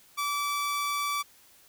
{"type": "tone", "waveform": "sawtooth", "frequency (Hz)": 1156, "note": "D6", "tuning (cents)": -28, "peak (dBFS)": -24, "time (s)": [0.17, 1.23], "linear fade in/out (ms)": 20, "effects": ["white hiss -58 dBFS RMS until 1.68 s"]}